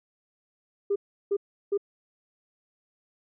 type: tone bursts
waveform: sine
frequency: 402.4 Hz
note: G4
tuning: 45 cents sharp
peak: -21 dBFS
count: 3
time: 0.9-1.777 s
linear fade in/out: 10 ms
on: 59 ms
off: 350 ms
effects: tanh soft clip ceiling -18 dBFS